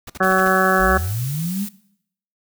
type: noise bursts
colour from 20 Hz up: pink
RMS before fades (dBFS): -34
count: 6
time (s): 0.07-0.484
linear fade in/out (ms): 5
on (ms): 29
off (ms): 48
type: harmonic tone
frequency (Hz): 188.3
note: F#3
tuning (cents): +31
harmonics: 1 / 2 / 3 / 4 / 6 / 7 / 8 / 9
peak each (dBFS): -22 / -22 / -22 / -22 / -22 / -22 / -22 / -22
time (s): 0.2-0.98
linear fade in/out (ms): 10
type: noise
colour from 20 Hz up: blue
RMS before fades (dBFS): -33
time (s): 0.24-1.69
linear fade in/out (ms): 5
type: linear sweep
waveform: sine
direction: up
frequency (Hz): 37 to 213.4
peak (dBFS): -21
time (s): 0.78-1.68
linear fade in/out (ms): 50
effects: noise-tail reverb RT60 0.7 s tail -19 dB re dry